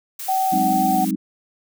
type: noise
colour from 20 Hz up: blue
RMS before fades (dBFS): -31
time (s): 0.19-1.11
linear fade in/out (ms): 5
type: tone with vibrato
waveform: sine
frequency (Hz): 757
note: F#5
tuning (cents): +39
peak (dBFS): -17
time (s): 0.28-1.05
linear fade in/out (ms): 10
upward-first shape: square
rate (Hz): 2.3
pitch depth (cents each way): 9
type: chord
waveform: sine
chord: Ab dominant seventh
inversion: third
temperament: equal with one note detuned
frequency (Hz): 186.5 / 207.7 / 261.6 / 311.1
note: Gb3 / Ab3 / C4 / Eb4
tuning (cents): +14 / 0 / 0 / 0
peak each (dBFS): -25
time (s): 0.52-1.16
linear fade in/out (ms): 10
effects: none